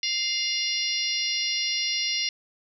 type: harmonic tone with a mistuned harmonic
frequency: 698.5 Hz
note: F5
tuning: in tune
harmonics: 3 / 4 / 5 / 6 / 7 / 8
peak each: -32 / -31 / -34 / -32 / -31 / -30 dBFS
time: 0.03-2.29 s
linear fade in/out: 2 ms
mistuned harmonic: 4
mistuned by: +20 cents
effects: none